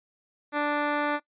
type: tone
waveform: 10% pulse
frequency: 293.7 Hz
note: D4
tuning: in tune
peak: -16 dBFS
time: 0.52-1.2 s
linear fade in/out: 50 ms
effects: noise-tail reverb RT60 0.1 s tail -20 dB re dry + resampled to 8000 Hz